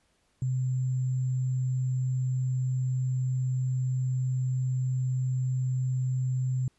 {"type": "tone with sample-and-hold", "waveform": "sine", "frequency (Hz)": 128.8, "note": "C3", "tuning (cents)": -27, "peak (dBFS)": -25, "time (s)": [0.42, 6.68], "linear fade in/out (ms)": 2, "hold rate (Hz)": 7350, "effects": ["pink hiss -70 dBFS RMS until 6.78 s", "resampled to 24000 Hz"]}